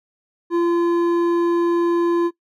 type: tone with hard clipping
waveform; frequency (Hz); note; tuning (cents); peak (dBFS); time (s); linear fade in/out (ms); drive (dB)
sine; 342.7; F4; -33; -17; 0.5-2.31; 50; 8
effects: noise-tail reverb RT60 0.1 s tail -20 dB re dry